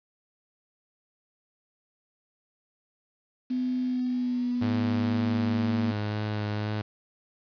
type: tone with pitch glide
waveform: sine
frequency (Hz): 252.6 to 233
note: B3 to A#3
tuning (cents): +39 to -1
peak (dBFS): -25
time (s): 3.5-5.92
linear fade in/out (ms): 10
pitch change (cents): -140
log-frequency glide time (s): 3.85-5.65
type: tone with vibrato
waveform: sawtooth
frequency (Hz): 105.6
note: G#2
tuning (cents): +29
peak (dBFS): -24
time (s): 4.61-6.82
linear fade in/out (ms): 10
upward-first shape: triangle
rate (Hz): 2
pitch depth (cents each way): 19
effects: resampled to 11025 Hz + 8-bit